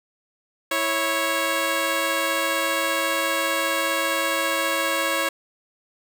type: tone pair together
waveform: 10% pulse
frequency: 328.1 / 551.8 Hz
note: E4 / C#5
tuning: -8 / -8 cents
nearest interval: major sixth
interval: 900 cents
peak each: -19 / -14 dBFS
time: 0.71-5.29 s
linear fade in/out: 5 ms
effects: none